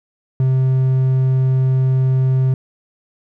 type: tone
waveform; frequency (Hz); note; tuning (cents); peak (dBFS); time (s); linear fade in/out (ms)
triangle; 130.81; C3; 0; -10; 0.4-2.54; 2
effects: none